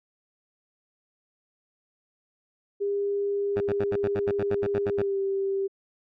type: tone with pitch glide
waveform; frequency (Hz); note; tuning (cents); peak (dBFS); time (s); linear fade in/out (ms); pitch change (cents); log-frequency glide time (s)
sine; 402.8 to 390.9; G4 to G4; +47 to -5; -24; 2.8-5.68; 20; -52; 4.95-5.19
type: tone bursts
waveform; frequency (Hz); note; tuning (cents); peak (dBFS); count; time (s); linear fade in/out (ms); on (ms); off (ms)
10% pulse; 103.83; G#2; 0; -20; 13; 3.56-5.024; 5; 48; 70
effects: low-pass 2000 Hz 12 dB/octave